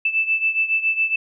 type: beating tone pair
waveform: sine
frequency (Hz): 2637 / 2644.2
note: E7 / E7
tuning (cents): 0 / +5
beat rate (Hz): 7.2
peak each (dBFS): -19 / -23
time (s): 0.05-1.16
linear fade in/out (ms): 5
effects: none